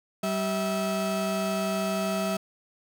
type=tone pair together; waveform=35% pulse; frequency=193.25 / 650 Hz; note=G3 / E5; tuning=-24 / -24 cents; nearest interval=octave + major sixth; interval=2100 cents; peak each=-27 dBFS; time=0.23-2.37 s; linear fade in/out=5 ms; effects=none